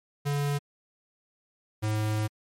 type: tone pair in turn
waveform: square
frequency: 143.5 / 107.5 Hz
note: D3 / A2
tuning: -40 / -40 cents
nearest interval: perfect fourth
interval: 500 cents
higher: first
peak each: -26 dBFS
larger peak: neither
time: 0.25-0.59 / 1.82-2.28 s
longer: second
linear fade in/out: 20 ms
effects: MP3 64 kbps